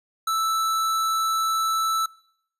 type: tone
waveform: square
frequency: 1318.5 Hz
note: E6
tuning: in tune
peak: -22 dBFS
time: 0.27-2.06 s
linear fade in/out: 5 ms
effects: noise-tail reverb RT60 0.7 s tail -24 dB re dry + resampled to 32000 Hz